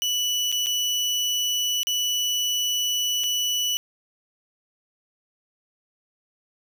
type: tone with dropouts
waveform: 30% pulse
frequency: 2960 Hz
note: F#7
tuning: in tune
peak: -19 dBFS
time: 0.02-3.77 s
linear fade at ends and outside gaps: 0 ms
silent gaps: 0.517-0.525 / 0.661-0.668 / 1.832-1.87 / 3.236-3.24 s
effects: none